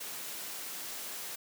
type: high-pass noise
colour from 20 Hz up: white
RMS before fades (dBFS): -41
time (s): 0-1.36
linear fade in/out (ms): 10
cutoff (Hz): 200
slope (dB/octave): 12
effects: none